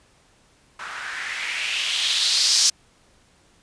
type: noise with low-pass filter sweep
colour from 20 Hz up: violet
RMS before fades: -23 dBFS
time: 0.79-2.7 s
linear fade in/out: 5 ms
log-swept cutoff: 1300 to 5600 Hz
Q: 3
effects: pink hiss -58 dBFS RMS until 3.62 s + resampled to 22050 Hz